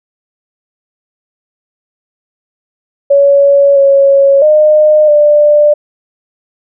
sine tone with pitch steps, 562 / 553 / 610 / 593 Hz, C#5 / C#5 / D#5 / D5, +24 / -4 / -34 / +17 cents, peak -3 dBFS, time 3.1-5.74 s, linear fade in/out 10 ms, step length 660 ms, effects none

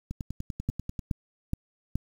two click trains, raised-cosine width 5 ms, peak -15 / -21 dBFS, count 4 / 10, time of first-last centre 0.69-1.956 / 0.11-0.992 s, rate 2.37 / 10.2 Hz, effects 8-bit

